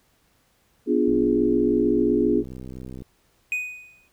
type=chord; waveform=sine; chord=B diminished seventh; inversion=none; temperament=equal; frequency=246.9 / 293.7 / 349.2 / 415.3 Hz; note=B3 / D4 / F4 / Ab4; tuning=0 / 0 / 0 / 0 cents; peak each=-23 dBFS; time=0.86-2.44 s; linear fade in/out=50 ms
type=click train; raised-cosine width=3 ms; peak=-25 dBFS; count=125; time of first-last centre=1.08-3.021 s; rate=63.9 Hz
type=tone with exponential decay; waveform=triangle; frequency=2489 Hz; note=D#7; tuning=in tune; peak=-19 dBFS; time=3.52-4.08 s; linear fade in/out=1 ms; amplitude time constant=120 ms
effects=pink hiss -64 dBFS RMS until 4.12 s